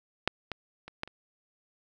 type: clicks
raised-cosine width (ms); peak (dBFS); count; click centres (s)
0.3; -8 / -18 / -27 / -16 / -30; 5; 0.276 / 0.517 / 0.88 / 1.034 / 1.076
effects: none